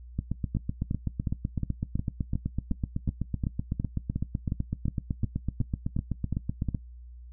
two click trains, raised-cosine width 5 ms, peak -16 / -16 dBFS, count 18 / 53, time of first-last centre 0.55-6.687 / 0.19-6.747 s, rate 2.77 / 7.93 Hz, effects noise-tail reverb RT60 0.1 s tail -17 dB re dry + added 60 Hz sine -43 dBFS peak until 7.32 s

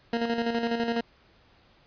20% pulse tone with tremolo, 232.9 Hz, A#3, 1 cent flat, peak -19 dBFS, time 0.13-1.01 s, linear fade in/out 2 ms, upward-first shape square, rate 12 Hz, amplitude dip 50%, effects pink hiss -60 dBFS RMS until 1.86 s + resampled to 11025 Hz

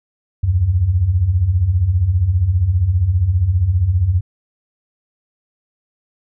sine beating tone pair, 78 / 93 Hz, D#2 / F#2, +5 / +9 cents, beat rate 15 Hz, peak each -19 / -13 dBFS, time 0.43-4.21 s, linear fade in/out 10 ms, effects none

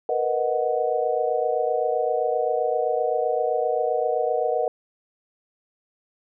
sine chord, B major seventh, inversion third, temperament equal with one note detuned, 466.2 / 493.9 / 622.3 / 737.4 Hz, A#4 / B4 / D#5 / F#5, 0 / 0 / 0 / -6 cents, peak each -26 dBFS, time 0.09-4.68 s, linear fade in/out 2 ms, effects none

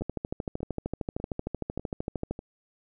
two click trains, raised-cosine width 2 ms, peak -24 / -17 dBFS, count 5 / 31, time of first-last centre 0.01-2.391 / 0.02-2.31 s, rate 1.68 / 13.1 Hz, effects none

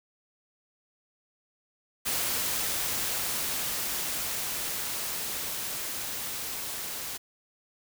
white noise with level ramp, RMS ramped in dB -29 to -36 dBFS, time 2.05-7.18 s, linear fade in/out 20 ms, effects none

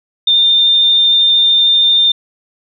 sine tone with vibrato, 3611 Hz, A7, 44 cents sharp, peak -7 dBFS, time 0.27-2.12 s, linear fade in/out 5 ms, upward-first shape sine, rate 13 Hz, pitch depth 8 cents each way, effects none

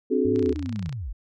sine chord, D dominant seventh, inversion third, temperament equal with one note detuned, 261.6 / 293.7 / 370 / 428.7 Hz, C4 / D4 / F#4 / A4, 0 / 0 / 0 / -45 cents, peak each -24 / -28 / -25 / -24 dBFS, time 0.1-0.54 s, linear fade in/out 20 ms
sine tone with vibrato, 91 Hz, F#2, 28 cents flat, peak -30 dBFS, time 0.25-0.89 s, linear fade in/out 0 ms, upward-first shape sine, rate 2.5 Hz, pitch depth 300 cents each way
click train, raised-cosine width 0.2 ms, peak -24 dBFS, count 18, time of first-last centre 0.36-0.927 s, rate 30 Hz
sine linear sweep, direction down, 314.1 to 36 Hz, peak -29 dBFS, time 0.55-1.13 s, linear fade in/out 10 ms
effects none

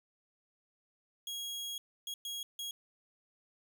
sawtooth tone bursts at uneven times, 3300 Hz, G#7, 12 cents flat, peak -35 dBFS, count 4, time 1.27-1.78 / 2.07-2.14 / 2.25-2.43 / 2.59-2.71 s, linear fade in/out 2 ms, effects none

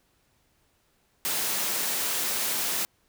white high-pass noise, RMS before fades -28 dBFS, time 1.25-2.85 s, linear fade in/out 0 ms, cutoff 170 Hz, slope 12 dB/octave, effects pink hiss -68 dBFS RMS until 3.08 s

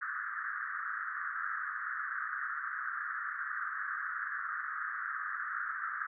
pink band-pass noise, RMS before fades -38 dBFS, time 0.01-6.07 s, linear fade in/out 10 ms, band 1200 to 1800 Hz, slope 96 dB/octave, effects none

